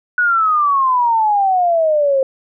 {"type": "exponential sweep", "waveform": "sine", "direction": "down", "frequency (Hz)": [1479, 526], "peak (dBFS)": -11, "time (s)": [0.18, 2.23], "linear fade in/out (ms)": 2, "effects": []}